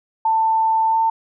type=tone with pitch glide; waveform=sine; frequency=890 to 899.8 Hz; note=A5 to A5; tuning=+20 to +39 cents; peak=-14 dBFS; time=0.25-1.1 s; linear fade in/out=5 ms; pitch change=+19 cents; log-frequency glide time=0.88-0.98 s; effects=none